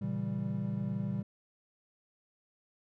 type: chord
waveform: triangle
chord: A# diminished seventh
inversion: none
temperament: equal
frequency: 116.54 / 138.59 / 164.81 / 196 Hz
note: A#2 / C#3 / E3 / G3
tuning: 0 / 0 / 0 / 0 cents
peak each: -36 / -37 / -38 / -33 dBFS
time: 0.01-1.23 s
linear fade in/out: 10 ms
effects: none